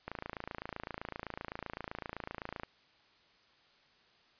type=click train; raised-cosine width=0.5 ms; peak=-24 dBFS; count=72; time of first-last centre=0.08-2.634 s; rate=27.8 Hz; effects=white hiss -66 dBFS RMS until 4.39 s + resampled to 11025 Hz